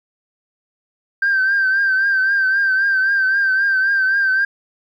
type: tone with vibrato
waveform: sine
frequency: 1568 Hz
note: G6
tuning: in tune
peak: -12 dBFS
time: 1.22-4.45 s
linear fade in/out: 5 ms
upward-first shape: triangle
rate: 3.8 Hz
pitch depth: 59 cents each way
effects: tanh soft clip ceiling -10 dBFS + 9-bit